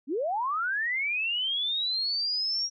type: linear sweep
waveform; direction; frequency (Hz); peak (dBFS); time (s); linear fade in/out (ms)
sine; up; 240.2 to 5670; -26; 0.07-2.7; 50
effects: none